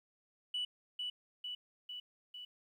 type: tone with echo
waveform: sine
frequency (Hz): 2960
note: F#7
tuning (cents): 0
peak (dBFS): -33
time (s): 0.54-0.65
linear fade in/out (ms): 5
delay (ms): 450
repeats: 4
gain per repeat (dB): -3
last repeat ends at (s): 2.45
effects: tanh soft clip ceiling -31 dBFS + 12-bit